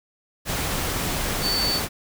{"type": "tone in noise", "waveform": "sine", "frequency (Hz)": 4516, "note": "C#8", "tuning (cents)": 31, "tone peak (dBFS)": -22, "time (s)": [1.41, 1.81], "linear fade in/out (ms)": 50, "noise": "pink", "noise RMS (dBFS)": -26, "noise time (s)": [0.45, 1.89], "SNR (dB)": 1, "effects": []}